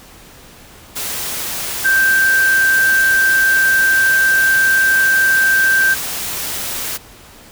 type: tone in noise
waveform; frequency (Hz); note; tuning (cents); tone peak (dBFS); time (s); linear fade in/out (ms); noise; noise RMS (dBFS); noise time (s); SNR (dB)
sine; 1568; G6; 0; -10; 1.84-5.95; 20; white; -23; 0.95-6.98; +10
effects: pink hiss -41 dBFS RMS until 7.51 s